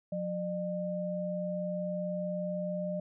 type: tone pair together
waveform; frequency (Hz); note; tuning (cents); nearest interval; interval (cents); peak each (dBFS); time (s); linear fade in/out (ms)
sine; 179.7 / 604.4; F3 / D5; +50 / +50; octave + major sixth; 2100; -35 / -34; 0.12-3; 5
effects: none